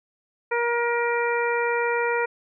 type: harmonic tone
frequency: 473.6 Hz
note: A#4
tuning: 27 cents sharp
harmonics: 1 / 2 / 3 / 4 / 5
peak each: -24 / -27 / -29 / -30 / -31 dBFS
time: 0.51-2.26 s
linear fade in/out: 10 ms
effects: none